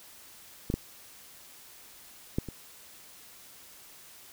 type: clicks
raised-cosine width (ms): 3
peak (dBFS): -17 / -15 / -14 / -25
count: 4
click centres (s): 0.701 / 0.74 / 2.385 / 2.487
effects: white hiss -52 dBFS RMS until 4.32 s